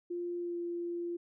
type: tone with pitch glide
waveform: sine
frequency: 349.2 to 345.2 Hz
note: F4 to F4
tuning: 0 to -20 cents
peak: -34 dBFS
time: 0.1-1.17 s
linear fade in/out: 10 ms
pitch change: -20 cents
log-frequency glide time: 0.39-0.57 s
effects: none